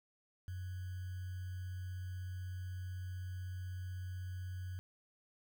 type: tone with sample-and-hold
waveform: sine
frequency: 91.6 Hz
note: F#2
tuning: 17 cents flat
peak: -40 dBFS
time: 0.48-4.79 s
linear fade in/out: 0 ms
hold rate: 1575 Hz
effects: none

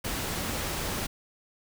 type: noise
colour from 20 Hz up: pink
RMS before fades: -32 dBFS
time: 0.04-1.07 s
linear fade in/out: 10 ms
effects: none

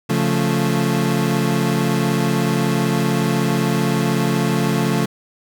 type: chord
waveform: 30% pulse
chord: Db augmented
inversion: none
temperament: equal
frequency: 138.59 / 174.61 / 220 Hz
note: Db3 / F3 / A3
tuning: 0 / 0 / 0 cents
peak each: -18 dBFS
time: 0.09-5.06 s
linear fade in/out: 10 ms
effects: none

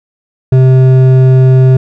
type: tone with hard clipping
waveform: triangle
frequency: 130 Hz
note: C3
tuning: 11 cents flat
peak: -4 dBFS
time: 0.52-1.77 s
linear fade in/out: 5 ms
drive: 12 dB
effects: none

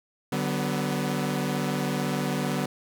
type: chord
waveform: sawtooth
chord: B minor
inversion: first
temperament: equal with one note detuned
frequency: 146.83 / 189.1 / 246.9 Hz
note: D3 / F#3 / B3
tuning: 0 / +38 / 0 cents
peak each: -26 dBFS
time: 0.32-2.66 s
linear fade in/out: 5 ms
effects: none

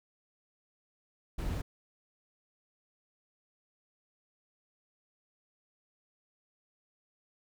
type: noise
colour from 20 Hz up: brown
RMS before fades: -34 dBFS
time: 1.38-1.62 s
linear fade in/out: 10 ms
effects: none

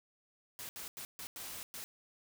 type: noise bursts at uneven times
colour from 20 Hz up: white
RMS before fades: -45 dBFS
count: 6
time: 0.59-0.69 / 0.76-0.88 / 0.97-1.05 / 1.19-1.27 / 1.36-1.63 / 1.74-1.84 s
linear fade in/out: 0 ms
effects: none

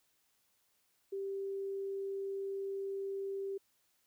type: tone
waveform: sine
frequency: 392 Hz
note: G4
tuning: in tune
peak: -36 dBFS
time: 1.12-3.58 s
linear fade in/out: 10 ms
effects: white hiss -75 dBFS RMS until 4.06 s

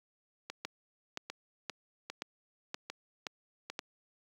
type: two click trains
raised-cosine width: 0.2 ms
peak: -22 / -19 dBFS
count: 5 / 7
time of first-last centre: 0.5-3.7 / 0.65-3.791 s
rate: 1.25 / 1.91 Hz
effects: high-pass 200 Hz 12 dB/octave + 10-bit

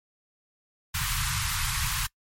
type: band-stop noise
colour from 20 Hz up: pink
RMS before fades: -28 dBFS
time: 0.94-2.07 s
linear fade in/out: 10 ms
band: 150 to 970 Hz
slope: 48 dB/octave
effects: noise-tail reverb RT60 0.1 s tail -24 dB re dry + MP3 64 kbps

